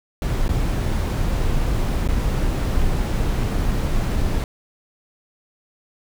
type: noise with dropouts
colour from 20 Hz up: brown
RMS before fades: -20 dBFS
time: 0.22-4.44 s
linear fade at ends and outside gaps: 1 ms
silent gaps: 0.481-0.491 / 2.076-2.087 s
effects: none